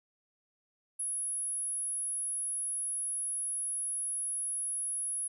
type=tone; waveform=sine; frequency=10710 Hz; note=E9; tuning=26 cents sharp; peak=-32 dBFS; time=0.99-5.28 s; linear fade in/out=10 ms; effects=none